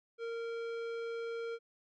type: tone with tanh clipping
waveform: sine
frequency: 462.1 Hz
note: A#4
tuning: 15 cents flat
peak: -39 dBFS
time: 0.18-1.59 s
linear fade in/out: 50 ms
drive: 15 dB
effects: none